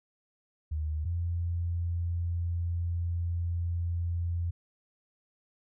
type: tone pair in turn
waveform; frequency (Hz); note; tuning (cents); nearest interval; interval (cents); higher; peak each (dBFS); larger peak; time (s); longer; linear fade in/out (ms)
sine; 77.1 / 85.82; D#2 / F2; -15 / -30; major second; 185; second; -29 / -28; second; 0.71-1.05 / 1.05-4.51; second; 10
effects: none